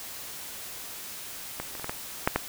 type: clicks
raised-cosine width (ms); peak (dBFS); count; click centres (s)
0.5; -17 / -25 / -25 / -18 / -15 / -6 / -8; 7; 1.6 / 1.752 / 1.797 / 1.844 / 1.895 / 2.275 / 2.36
effects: white hiss -40 dBFS RMS until 2.48 s